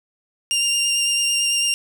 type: tone with vibrato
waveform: 20% pulse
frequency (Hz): 2794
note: F7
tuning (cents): 0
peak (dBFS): -12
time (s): 0.51-1.74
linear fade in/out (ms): 0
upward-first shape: sine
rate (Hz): 9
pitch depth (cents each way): 13
effects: none